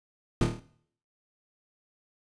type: noise with echo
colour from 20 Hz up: brown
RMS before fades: -22 dBFS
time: 0.41-0.44 s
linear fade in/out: 2 ms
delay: 26 ms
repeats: 6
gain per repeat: -4 dB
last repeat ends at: 0.596 s
effects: noise-tail reverb RT60 0.6 s tail -17 dB re dry + resampled to 22050 Hz